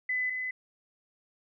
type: tone pair in turn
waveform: sine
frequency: 2008 / 2016 Hz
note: B6 / B6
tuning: +28 / +35 cents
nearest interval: unison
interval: 7 cents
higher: second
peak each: -27 / -31 dBFS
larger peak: first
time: 0.09-0.3 / 0.3-0.51 s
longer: neither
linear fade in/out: 5 ms
effects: none